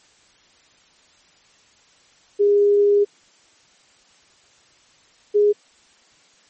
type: tone pair in turn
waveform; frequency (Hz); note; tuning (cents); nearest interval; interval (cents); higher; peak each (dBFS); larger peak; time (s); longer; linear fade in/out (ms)
sine; 408.1 / 414; G#4 / G#4; -30 / -5; unison; 25; second; -12; neither; 2.39-3.05 / 5.34-5.53; first; 20
effects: white hiss -55 dBFS RMS until 6.49 s + MP3 32 kbps